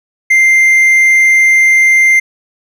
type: tone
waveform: triangle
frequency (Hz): 2093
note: C7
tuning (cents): 0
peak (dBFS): -3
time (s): 0.3-2.2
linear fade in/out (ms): 10
effects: none